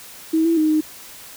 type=tone with pitch steps; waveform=sine; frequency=320.8 / 332 / 310.8 / 309 Hz; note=E4 / E4 / D#4 / D#4; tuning=-47 / +12 / -2 / -12 cents; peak=-14 dBFS; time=0.33-0.81 s; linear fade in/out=10 ms; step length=120 ms; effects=white hiss -40 dBFS RMS until 1.36 s